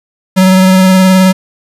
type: tone with vibrato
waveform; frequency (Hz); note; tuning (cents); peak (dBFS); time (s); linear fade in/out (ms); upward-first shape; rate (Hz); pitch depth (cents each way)
square; 187.4; F#3; +22; -4; 0.36-1.33; 20; sine; 19; 19
effects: resampled to 32000 Hz + 7-bit